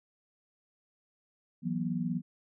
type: chord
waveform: sine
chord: E suspended second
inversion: none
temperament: equal with one note detuned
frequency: 164.81 / 185 / 241.4 Hz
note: E3 / F#3 / B3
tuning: 0 / 0 / -39 cents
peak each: -34 dBFS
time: 1.62-2.22 s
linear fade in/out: 50 ms
effects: none